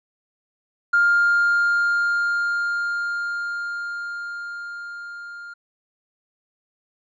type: tone with level ramp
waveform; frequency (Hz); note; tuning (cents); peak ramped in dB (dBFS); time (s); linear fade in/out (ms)
triangle; 1404; F6; +9; -10 to -33; 0.93-5.54; 10
effects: tanh soft clip ceiling -11 dBFS + resampled to 16000 Hz